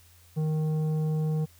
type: tone with tanh clipping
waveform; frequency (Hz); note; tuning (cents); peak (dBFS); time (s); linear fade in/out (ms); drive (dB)
triangle; 155.56; D#3; 0; -26; 0.36-1.46; 20; 13
effects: added 86 Hz sine -56 dBFS peak until 1.59 s + white hiss -59 dBFS RMS until 1.59 s